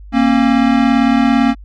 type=tone pair together; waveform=square; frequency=233 / 270.8 Hz; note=A#3 / C#4; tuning=-1 / -40 cents; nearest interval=minor third; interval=261 cents; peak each=-13 dBFS; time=0.12-1.55 s; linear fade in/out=50 ms; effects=added 50 Hz sine -32 dBFS peak until 1.64 s + low-pass 3000 Hz 12 dB/octave